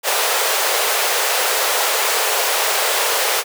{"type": "high-pass noise", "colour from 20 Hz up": "pink", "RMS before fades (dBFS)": -18, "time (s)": [0.03, 3.44], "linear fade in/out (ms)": 50, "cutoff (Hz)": 430, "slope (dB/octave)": 48, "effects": []}